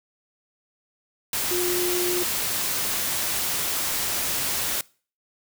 sine tone in noise, 356.3 Hz, F4, 35 cents sharp, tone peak -24 dBFS, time 1.51-2.23 s, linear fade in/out 2 ms, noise white, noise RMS -26 dBFS, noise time 1.33-4.81 s, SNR -1 dB, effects noise-tail reverb RT60 0.4 s tail -23 dB re dry

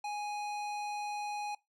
square tone, 830 Hz, G#5, 1 cent flat, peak -36 dBFS, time 0.04-1.55 s, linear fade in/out 5 ms, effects noise-tail reverb RT60 0.2 s tail -21 dB re dry + low-pass 7000 Hz 12 dB/octave

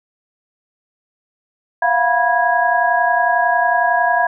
sine tone cluster, 686 / 717 / 974 / 1650 Hz, F5 / F5 / B5 / G#6, -31 / +45 / -24 / -12 cents, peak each -18 dBFS, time 1.82-4.27 s, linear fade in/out 5 ms, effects none

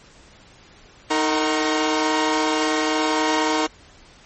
sawtooth tone cluster, 313.3 / 457.8 / 756 / 939 / 1080 Hz, D#4 / A#4 / F#5 / A#5 / C#6, +12 / -31 / +37 / +12 / -45 cents, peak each -18 / -21 / -24 / -23 / -24 dBFS, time 1.1-3.67 s, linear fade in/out 10 ms, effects pink hiss -49 dBFS RMS until 4.25 s + MP3 32 kbps

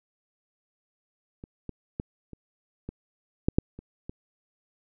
clicks, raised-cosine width 3 ms, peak -28 / -22 / -17 / -29 / -22 / -9 / -7 / -28 / -23 dBFS, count 9, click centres 1.439 / 1.693 / 1.999 / 2.333 / 2.89 / 3.485 / 3.585 / 3.79 / 4.095 s, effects none

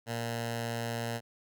10% pulse tone with notch filter, 116.54 Hz, A#2, in tune, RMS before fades -35 dBFS, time 0.06-1.21 s, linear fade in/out 50 ms, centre 320 Hz, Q 1.5, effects none

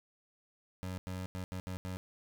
25% pulse tone bursts at uneven times, 92.5 Hz, F#2, in tune, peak -34 dBFS, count 6, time 0.83-0.98 / 1.07-1.26 / 1.35-1.44 / 1.52-1.6 / 1.67-1.77 / 1.85-1.97 s, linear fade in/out 0 ms, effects none

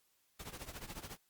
pink noise with tremolo, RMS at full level -44 dBFS, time 0.39-1.17 s, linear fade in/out 10 ms, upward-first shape triangle, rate 14 Hz, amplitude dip 90%, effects white hiss -75 dBFS RMS until 1.29 s + Opus 48 kbps

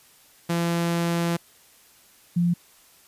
sawtooth / sine tone pair in turn, 170 / 173.47 Hz, F3 / F3, -46 / -11 cents, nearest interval unison, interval 35 cents, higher second, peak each -18 dBFS, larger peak neither, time 0.49-1.37 / 2.36-2.54 s, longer first, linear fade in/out 10 ms, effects white hiss -55 dBFS RMS until 3.07 s + resampled to 32000 Hz

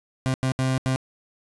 30% pulse tone bursts at uneven times, 130.81 Hz, C3, in tune, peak -18 dBFS, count 4, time 0.26-0.34 / 0.43-0.52 / 0.59-0.78 / 0.86-0.96 s, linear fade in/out 0 ms, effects resampled to 24000 Hz + 8-bit

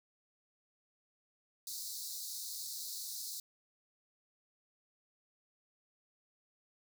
pink high-pass noise, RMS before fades -43 dBFS, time 1.67-3.4 s, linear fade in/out 2 ms, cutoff 3900 Hz, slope 96 dB/octave, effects none

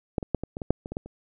clicks, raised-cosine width 2 ms, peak -11 / -19 / -9 / -18 / -20 / -19 / -6 / -22 / -21 / -16 / -28 dBFS, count 11, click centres 0.182 / 0.228 / 0.347 / 0.436 / 0.569 / 0.618 / 0.706 / 0.859 / 0.92 / 0.969 / 1.06 s, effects none

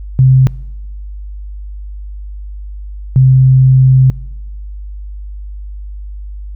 sine tone pair in turn, 130.81 / 130.81 Hz, C3 / C3, 0 / 0 cents, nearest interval unison, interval 0 cents, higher neither, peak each -3 dBFS, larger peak neither, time 0.19-0.47 / 3.16-4.1 s, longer second, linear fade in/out 0 ms, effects noise-tail reverb RT60 1.0 s tail -24 dB re dry + added 50 Hz sine -23 dBFS peak until 6.55 s

